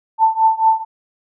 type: tone with tremolo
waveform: sine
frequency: 888 Hz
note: A5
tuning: 16 cents sharp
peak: -7 dBFS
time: 0.18-0.85 s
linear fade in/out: 50 ms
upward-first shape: triangle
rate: 4.5 Hz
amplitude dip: 95%
effects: none